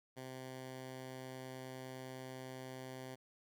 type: tone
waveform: 10% pulse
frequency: 129.9 Hz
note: C3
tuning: 12 cents flat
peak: -38 dBFS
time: 0.16-3.16 s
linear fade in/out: 20 ms
effects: none